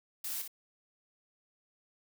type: noise with echo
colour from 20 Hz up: blue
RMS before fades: -38 dBFS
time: 0.24-0.42 s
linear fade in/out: 5 ms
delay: 59 ms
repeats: 1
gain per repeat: -6 dB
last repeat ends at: 0.479 s
effects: none